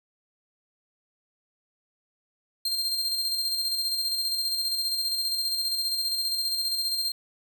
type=tone with tremolo; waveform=40% pulse; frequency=4186 Hz; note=C8; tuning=in tune; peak=-23 dBFS; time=2.65-7.12 s; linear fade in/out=5 ms; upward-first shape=square; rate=15 Hz; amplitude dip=35%; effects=9-bit